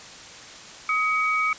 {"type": "tone pair together", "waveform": "sine", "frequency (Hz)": [1262.5, 2258], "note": ["D#6", "C#7"], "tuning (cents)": [25, 31], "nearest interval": "minor seventh", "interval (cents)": 1006, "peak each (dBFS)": -23, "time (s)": [0.89, 1.53], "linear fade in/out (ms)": 2, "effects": ["white hiss -42 dBFS RMS until 1.58 s", "resampled to 16000 Hz"]}